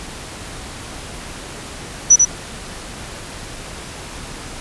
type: tone with echo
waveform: sine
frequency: 5920 Hz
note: F#8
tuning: in tune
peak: -4 dBFS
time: 2.1-2.16 s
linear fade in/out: 10 ms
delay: 92 ms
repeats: 1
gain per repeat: -4 dB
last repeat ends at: 2.252 s
effects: pink hiss -32 dBFS RMS until 4.6 s + resampled to 24000 Hz